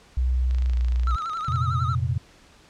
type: tone with pitch glide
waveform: sine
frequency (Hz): 63 to 60.99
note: B1 to B1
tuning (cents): +35 to -21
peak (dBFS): -19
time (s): 0.17-1.16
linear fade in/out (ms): 5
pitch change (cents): -56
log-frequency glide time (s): 0.68-0.74
type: click train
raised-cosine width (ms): 0.2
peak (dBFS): -25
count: 29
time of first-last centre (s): 0.51-1.559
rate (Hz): 26.7
type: tone with vibrato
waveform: triangle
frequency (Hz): 1296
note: E6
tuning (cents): -30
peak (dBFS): -25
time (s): 1.07-1.95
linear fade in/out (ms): 2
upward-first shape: sine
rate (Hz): 11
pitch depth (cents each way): 89
type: chord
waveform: sine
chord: F suspended fourth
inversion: none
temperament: equal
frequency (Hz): 87.31 / 116.54 / 130.81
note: F2 / Bb2 / C3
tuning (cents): 0 / 0 / 0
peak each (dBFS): -26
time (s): 1.48-2.18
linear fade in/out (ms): 5
effects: pink hiss -53 dBFS RMS until 2.69 s + low-pass 7000 Hz 12 dB/octave